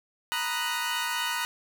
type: chord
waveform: 20% pulse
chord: B major seventh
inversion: third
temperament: equal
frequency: 932.3 / 987.8 / 1244.5 / 1480 Hz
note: A#5 / B5 / D#6 / F#6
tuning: 0 / 0 / 0 / 0 cents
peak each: -28 / -30 / -30 / -27 dBFS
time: 0.32-1.45 s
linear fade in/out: 0 ms
effects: 9-bit